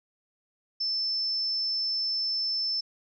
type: tone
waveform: sine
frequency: 5290 Hz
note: E8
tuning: 5 cents sharp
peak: -26 dBFS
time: 0.8-2.81 s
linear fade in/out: 10 ms
effects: none